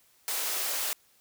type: high-pass noise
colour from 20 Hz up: white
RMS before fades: -31 dBFS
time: 0.28-0.93 s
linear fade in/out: 0 ms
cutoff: 380 Hz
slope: 24 dB/octave
effects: white hiss -64 dBFS RMS until 1.2 s